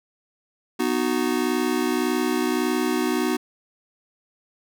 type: chord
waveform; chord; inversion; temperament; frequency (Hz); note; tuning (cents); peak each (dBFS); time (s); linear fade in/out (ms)
square; B major; none; just; 246.9 / 308.7 / 370.4; B3 / D#4 / F#4; 0 / -14 / +2; -26; 0.79-3.37; 10
effects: none